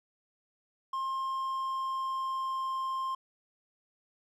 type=tone with pitch glide; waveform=triangle; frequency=1063 to 1055.7 Hz; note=C6 to C6; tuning=+27 to +15 cents; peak=-29 dBFS; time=0.93-3.15 s; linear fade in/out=5 ms; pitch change=-12 cents; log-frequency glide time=1.14-2.72 s; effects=none